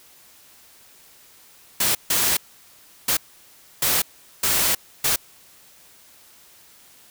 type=noise bursts at uneven times; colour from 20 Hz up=white; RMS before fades=-20 dBFS; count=6; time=1.8-1.95 / 2.1-2.37 / 3.08-3.17 / 3.82-4.02 / 4.43-4.75 / 5.04-5.16 s; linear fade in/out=5 ms; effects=white hiss -51 dBFS RMS until 7.1 s